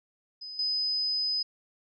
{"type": "tone with level steps", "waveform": "sine", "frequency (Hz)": 5020, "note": "D#8", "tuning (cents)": 15, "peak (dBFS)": [-38, -26], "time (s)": [0.41, 1.43], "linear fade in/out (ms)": 10, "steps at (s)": 0.59, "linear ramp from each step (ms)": 2, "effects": []}